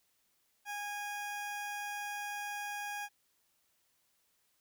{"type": "tone", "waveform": "20% pulse", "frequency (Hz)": 822, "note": "G#5", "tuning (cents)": -18, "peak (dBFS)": -33, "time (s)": [0.65, 3.09], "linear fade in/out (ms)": 50, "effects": ["white hiss -75 dBFS RMS until 4.6 s"]}